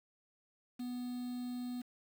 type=tone with quantisation; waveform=triangle; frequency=246.9 Hz; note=B3; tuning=in tune; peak=-36 dBFS; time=0.79-1.82 s; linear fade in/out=10 ms; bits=9; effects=none